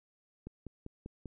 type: click train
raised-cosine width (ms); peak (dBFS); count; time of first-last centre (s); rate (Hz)
3; -30; 5; 0.47-1.257; 5.08
effects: none